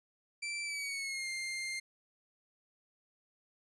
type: tone with pitch glide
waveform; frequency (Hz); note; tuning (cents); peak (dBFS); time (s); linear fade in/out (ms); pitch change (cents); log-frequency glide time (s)
sawtooth; 2338 to 2107; D7 to C7; -8 to +12; -33; 0.42-1.8; 10; -180; 0.63-1.29
effects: resampled to 24000 Hz